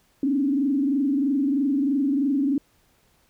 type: tone with frequency modulation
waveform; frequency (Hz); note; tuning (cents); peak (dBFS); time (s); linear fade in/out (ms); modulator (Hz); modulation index
sine; 277.2; C#4; 0; -19; 0.23-2.58; 2; 23.1; 0.94
effects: pink hiss -63 dBFS RMS until 3.29 s

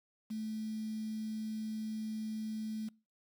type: tone with quantisation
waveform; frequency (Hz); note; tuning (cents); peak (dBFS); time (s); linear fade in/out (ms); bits
sine; 217.6; A3; -19; -36; 0.3-2.89; 10; 9
effects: noise-tail reverb RT60 0.4 s tail -26 dB re dry

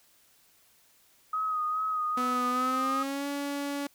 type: tone with vibrato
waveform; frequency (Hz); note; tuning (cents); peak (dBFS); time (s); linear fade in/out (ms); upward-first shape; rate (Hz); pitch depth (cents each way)
sine; 1256; D#6; +16; -27; 1.33-3.03; 5; sine; 2.4; 32
type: tone with pitch glide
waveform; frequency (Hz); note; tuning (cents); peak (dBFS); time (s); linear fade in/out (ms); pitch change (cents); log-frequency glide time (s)
sawtooth; 248.4 to 283.7; B3 to C#4; +10 to +40; -27; 2.17-3.87; 5; +230; 2.49-3.27
effects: white hiss -63 dBFS RMS until 3.94 s

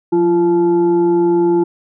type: tone with frequency modulation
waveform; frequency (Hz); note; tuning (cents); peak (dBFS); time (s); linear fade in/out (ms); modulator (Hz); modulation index
sine; 343.8; F4; -27; -10; 0.12-1.64; 10; 521; 0.48
effects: none

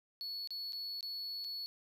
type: tone with dropouts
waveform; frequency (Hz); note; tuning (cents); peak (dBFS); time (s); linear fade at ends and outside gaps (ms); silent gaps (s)
triangle; 4402; C#8; -13; -38; 0.21-1.66; 0; 0.474-0.506 / 0.723-0.731 / 1.008-1.028 / 1.442-1.446
effects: 12-bit

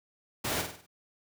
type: noise with echo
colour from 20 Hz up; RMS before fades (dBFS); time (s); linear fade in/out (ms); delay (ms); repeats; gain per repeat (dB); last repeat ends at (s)
pink; -31; 0.44-0.62; 10; 49; 5; -6; 0.865
effects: high-pass 100 Hz 12 dB/octave

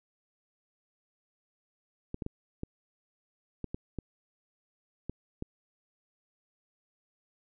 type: clicks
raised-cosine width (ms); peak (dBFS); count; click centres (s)
3; -22; 9; 2.144 / 2.222 / 2.264 / 2.634 / 3.643 / 3.745 / 3.987 / 5.096 / 5.424
effects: none

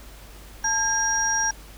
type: tone cluster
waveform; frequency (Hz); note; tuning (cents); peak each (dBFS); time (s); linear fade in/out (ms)
sine; 878 / 1619 / 5700; A5 / G#6 / F8; -4 / -45 / +34; -27 / -25 / -23; 0.64-1.51; 5
effects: added 50 Hz sine -43 dBFS peak until 1.77 s + pink hiss -47 dBFS RMS until 1.77 s

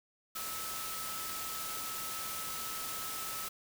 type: tone in noise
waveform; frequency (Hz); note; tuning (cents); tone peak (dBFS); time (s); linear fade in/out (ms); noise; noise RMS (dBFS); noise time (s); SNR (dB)
sine; 1300; E6; -24; -44; 0.35-3.49; 10; white; -40; 0.35-3.49; -7
effects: none

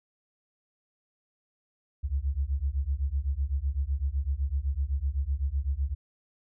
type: beating tone pair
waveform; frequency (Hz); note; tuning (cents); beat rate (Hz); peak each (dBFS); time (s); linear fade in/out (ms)
sine; 65.4 / 73.3; C2 / D2; 0 / -3; 7.9; -29; 2.03-5.95; 20
effects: none

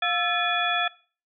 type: tone cluster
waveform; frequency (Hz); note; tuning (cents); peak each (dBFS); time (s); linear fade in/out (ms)
sine; 705 / 1328 / 1732 / 2448 / 3400; F5 / E6 / A6 / D#7 / G#7; +16 / +12 / -28 / -29 / +40; -28; 0.02-0.88; 5
effects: noise-tail reverb RT60 0.4 s tail -21 dB re dry

